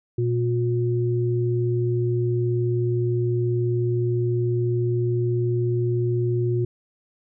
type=tone pair together; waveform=sine; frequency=119.6 / 358.6 Hz; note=A#2 / F4; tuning=+45 / +46 cents; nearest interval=octave + perfect fifth; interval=1901 cents; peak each=-21 / -24 dBFS; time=0.18-6.65 s; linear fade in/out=5 ms; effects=none